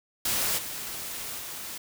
white noise with level steps, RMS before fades -27 / -36 / -38 dBFS, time 0.25-1.78 s, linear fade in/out 5 ms, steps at 0.57 / 1.38 s, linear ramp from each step 20 ms, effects none

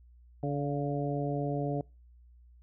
harmonic tone with a mistuned harmonic, 143.7 Hz, D3, 37 cents flat, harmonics 1 / 2 / 3 / 4 / 5, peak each -32 / -35 / -37 / -38 / -39 dBFS, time 0.43-1.81 s, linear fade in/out 2 ms, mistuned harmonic 5, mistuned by -37 cents, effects noise-tail reverb RT60 0.3 s tail -26 dB re dry + added 60 Hz sine -54 dBFS peak until 2.62 s

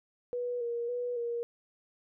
sine tone with vibrato, 480 Hz, B4, 49 cents flat, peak -31 dBFS, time 0.33-1.43 s, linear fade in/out 0 ms, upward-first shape square, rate 1.8 Hz, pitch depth 30 cents each way, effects none

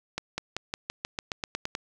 accelerating click train, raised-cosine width 0.2 ms, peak -13 dBFS, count 12, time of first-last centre 0.18-1.751 s, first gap 200 ms, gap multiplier 0.93, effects none

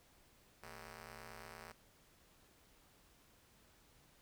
5% pulse ring-modulated tone, 170.4 Hz, F3, 42 cents flat, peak -37 dBFS, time 0.63-1.72 s, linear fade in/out 2 ms, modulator 290 Hz, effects pink hiss -68 dBFS RMS until 4.21 s

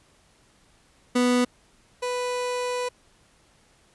30% pulse tone pair in turn, 246.9 / 495 Hz, B3 / B4, 0 / +4 cents, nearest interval octave, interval 1204 cents, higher second, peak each -16 / -23 dBFS, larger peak first, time 1.15-1.45 / 2.02-2.89 s, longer second, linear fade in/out 10 ms, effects pink hiss -60 dBFS RMS until 3.94 s + resampled to 24000 Hz

